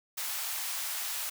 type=high-pass noise; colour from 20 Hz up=white; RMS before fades=-35 dBFS; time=0.17-1.3 s; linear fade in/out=10 ms; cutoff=700 Hz; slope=24 dB/octave; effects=none